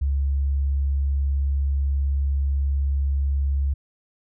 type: tone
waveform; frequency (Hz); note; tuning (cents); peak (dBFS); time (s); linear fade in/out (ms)
sine; 69.3; C#2; 0; -19; 0.01-3.74; 10
effects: none